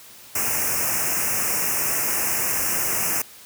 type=band-stop noise; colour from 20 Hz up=white; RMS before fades=-23 dBFS; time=0.35-3.22 s; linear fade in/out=5 ms; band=2800 to 5200 Hz; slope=96 dB/octave; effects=white hiss -45 dBFS RMS until 3.45 s + high-pass 60 Hz 12 dB/octave